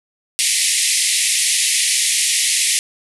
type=band-pass noise; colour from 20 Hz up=white; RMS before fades=-17 dBFS; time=0.39-2.79 s; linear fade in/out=0 ms; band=1900 to 11000 Hz; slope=96 dB/octave; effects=none